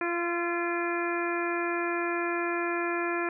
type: harmonic tone with a mistuned harmonic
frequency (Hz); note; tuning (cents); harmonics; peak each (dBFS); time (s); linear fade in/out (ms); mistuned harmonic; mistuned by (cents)
344.5; F4; -24; 1 / 2 / 3 / 4 / 5 / 6 / 7; -30 / -36 / -36 / -36 / -35 / -42 / -37; 0.01-3.29; 2; 4; -17
effects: none